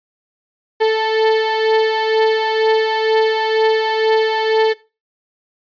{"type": "beating tone pair", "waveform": "35% pulse", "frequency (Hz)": [439.8, 441.9], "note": ["A4", "A4"], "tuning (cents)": [-1, 7], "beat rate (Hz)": 2.1, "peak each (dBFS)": [-12, -17], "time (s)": [0.8, 4.74], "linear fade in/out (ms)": 20, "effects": ["noise-tail reverb RT60 0.3 s tail -20 dB re dry", "resampled to 11025 Hz"]}